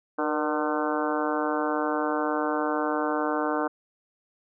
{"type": "harmonic tone with a mistuned harmonic", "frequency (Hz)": 151, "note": "D3", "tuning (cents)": 48, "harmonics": [2, 3, 4, 5, 6, 7, 8, 9, 10], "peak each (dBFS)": [-29, -31, -32, -33, -34, -34, -35, -36, -36], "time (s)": [0.18, 3.68], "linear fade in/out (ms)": 10, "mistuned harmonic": 3, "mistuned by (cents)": 62, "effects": []}